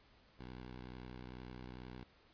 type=tone with vibrato; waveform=10% pulse; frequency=62.3 Hz; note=B1; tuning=16 cents sharp; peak=-40 dBFS; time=0.39-2.04 s; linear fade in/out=5 ms; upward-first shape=triangle; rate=11 Hz; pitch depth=53 cents each way; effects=pink hiss -67 dBFS RMS until 2.33 s + resampled to 11025 Hz